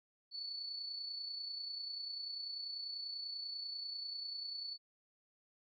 sine tone with amplitude modulation, 4453 Hz, C#8, 7 cents sharp, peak -39 dBFS, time 0.31-4.78 s, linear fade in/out 50 ms, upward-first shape sine, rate 30.2 Hz, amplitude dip 45%, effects none

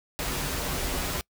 pink noise with comb filter, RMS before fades -30 dBFS, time 0.19-1.21 s, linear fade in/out 0 ms, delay 9.3 ms, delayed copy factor -0.55, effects noise-tail reverb RT60 0.1 s tail -25 dB re dry

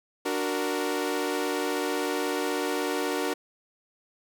sawtooth chord, D augmented, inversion none, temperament equal, 293.7 / 370 / 466.2 Hz, D4 / F#4 / A#4, 0 / 0 / 0 cents, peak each -27 dBFS, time 0.25-3.34 s, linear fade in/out 10 ms, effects none

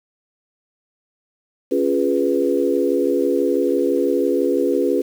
sine chord, C# dominant seventh, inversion none, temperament equal, 277.2 / 349.2 / 415.3 / 493.9 Hz, C#4 / E#4 / G#4 / B4, 0 / 0 / 0 / 0 cents, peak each -21 dBFS, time 1.71-5.02 s, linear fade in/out 10 ms, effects 7-bit

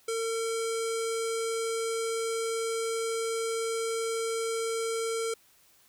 square tone with low-pass filter, 453.8 Hz, A#4, 47 cents flat, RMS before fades -31 dBFS, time 0.08-5.34 s, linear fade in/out 5 ms, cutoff 8700 Hz, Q 3.2, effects white hiss -62 dBFS RMS until 5.88 s

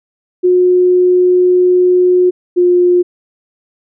sine tone pair in turn, 361.9 / 355.9 Hz, F#4 / F4, -38 / +33 cents, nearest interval unison, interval 29 cents, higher first, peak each -6 dBFS, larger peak neither, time 0.43-2.31 / 2.56-3.03 s, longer first, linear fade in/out 20 ms, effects none

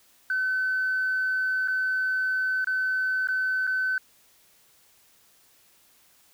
sine tone with dropouts, 1520 Hz, F#6, 46 cents sharp, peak -22 dBFS, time 0.3-3.98 s, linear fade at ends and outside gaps 2 ms, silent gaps 1.676-1.682 / 2.645-2.671 / 3.273-3.286 / 3.669-3.674 s, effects tanh soft clip ceiling -19 dBFS + white hiss -60 dBFS RMS until 6.33 s

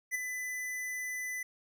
square tone with ADSR envelope, 2002 Hz, B6, 23 cents sharp, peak -29 dBFS, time 0.11-1.43 s, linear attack 38 ms, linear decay 13 ms, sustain -7 dB, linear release 5 ms, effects none

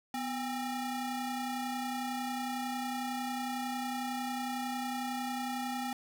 40% pulse ring-modulated tone, 529 Hz, C5, 19 cents sharp, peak -30 dBFS, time 0.14-5.93 s, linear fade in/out 2 ms, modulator 280 Hz, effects none

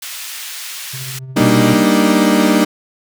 pink high-pass noise, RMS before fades -28 dBFS, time 0.02-1.19 s, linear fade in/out 5 ms, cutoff 2200 Hz, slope 12 dB/octave
triangle tone with tremolo, 131.1 Hz, C3, 4 cents sharp, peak -23 dBFS, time 0.93-1.85 s, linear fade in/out 10 ms, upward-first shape triangle, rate 14 Hz, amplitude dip 50%
35% pulse chord, Eb major seventh, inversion first, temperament equal, 196 / 233.1 / 293.7 / 311.1 Hz, G3 / Bb3 / D4 / Eb4, 0 / 0 / 0 / 0 cents, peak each -14 dBFS, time 1.36-2.65 s, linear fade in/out 10 ms
square tone, 123.47 Hz, B2, in tune, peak -17 dBFS, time 1.4-1.74 s, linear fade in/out 5 ms
effects none

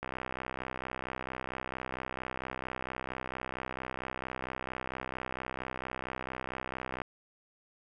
click train, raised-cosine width 0.5 ms, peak -21 dBFS, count 451, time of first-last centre 0.03-7.018 s, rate 64.4 Hz, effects none

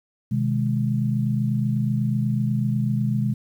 sine chord, Ab major, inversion first, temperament equal with one note detuned, 127.46 / 155.56 / 207.7 Hz, C3 / Eb3 / Ab3, -45 / 0 / 0 cents, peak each -22 / -28 / -24 dBFS, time 0.31-3.34 s, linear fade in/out 10 ms, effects 9-bit

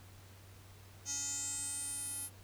square tone with band-pass filter sweep, 282.3 Hz, C#4, 32 cents sharp, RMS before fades -40 dBFS, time 1.05-2.3 s, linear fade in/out 50 ms, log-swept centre 6300 to 11000 Hz, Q 8.9, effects added 96 Hz sine -55 dBFS peak until 2.43 s + pink hiss -60 dBFS RMS until 2.43 s

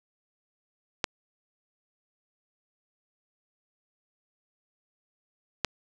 clicks, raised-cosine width 0.2 ms, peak -7 dBFS, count 2, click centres 1.042 / 5.647 s, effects none

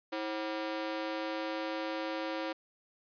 sawtooth ring-modulated tone, 430 Hz, A4, 40 cents flat, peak -27 dBFS, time 0.12-2.53 s, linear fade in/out 10 ms, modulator 106 Hz, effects resampled to 11025 Hz

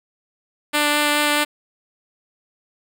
5% pulse tone with vibrato, 295.3 Hz, D4, 10 cents sharp, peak -5 dBFS, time 0.73-1.45 s, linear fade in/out 20 ms, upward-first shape sine, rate 4.7 Hz, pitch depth 8 cents each way, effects none

